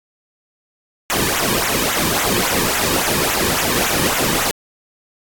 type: noise with flanger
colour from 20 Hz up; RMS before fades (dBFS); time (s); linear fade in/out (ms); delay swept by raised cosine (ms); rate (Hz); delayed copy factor
pink; -18; 1.1-4.51; 0; 0.2 to 1.5; 3.6; -0.8
effects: AAC 64 kbps